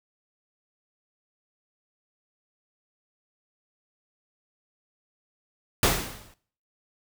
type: noise with exponential decay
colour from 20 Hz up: pink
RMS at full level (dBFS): -18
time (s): 5.83-6.34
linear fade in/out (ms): 2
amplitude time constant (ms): 110
effects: noise-tail reverb RT60 0.5 s tail -18 dB re dry